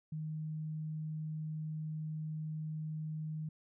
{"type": "tone", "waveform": "sine", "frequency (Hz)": 155.56, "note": "D#3", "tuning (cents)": 0, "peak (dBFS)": -37, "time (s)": [0.12, 3.49], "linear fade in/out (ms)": 5, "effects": []}